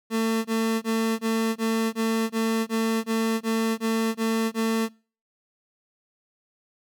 30% pulse tone bursts, 224.5 Hz, A3, 35 cents sharp, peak -19 dBFS, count 13, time 0.1-4.89 s, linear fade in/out 50 ms, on 350 ms, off 20 ms, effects noise-tail reverb RT60 0.4 s tail -26 dB re dry

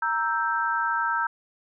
sine chord, E diminished, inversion second, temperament equal, 932.3 / 1318.5 / 1568 Hz, Bb5 / E6 / G6, 0 / 0 / 0 cents, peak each -27 dBFS, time 0.02-1.27 s, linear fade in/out 5 ms, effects none

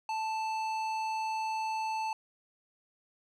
sine tone with tanh clipping, 880 Hz, A5, in tune, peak -33 dBFS, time 0.09-2.13 s, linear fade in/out 2 ms, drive 14 dB, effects none

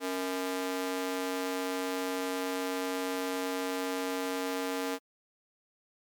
sawtooth ring-modulated tone, 370 Hz, F#4, in tune, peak -24 dBFS, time 0-4.99 s, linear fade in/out 50 ms, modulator 94.5 Hz, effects MP3 96 kbps

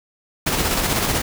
pink noise with tremolo, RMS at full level -19 dBFS, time 0.46-1.22 s, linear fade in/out 10 ms, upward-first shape square, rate 16 Hz, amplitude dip 35%, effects none

